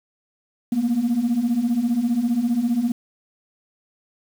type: beating tone pair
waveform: sine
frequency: 226.8 / 241.8 Hz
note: A#3 / B3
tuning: -47 / -36 cents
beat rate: 15 Hz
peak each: -22 / -18 dBFS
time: 0.72-2.92 s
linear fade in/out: 5 ms
effects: tanh soft clip ceiling -14 dBFS + 7-bit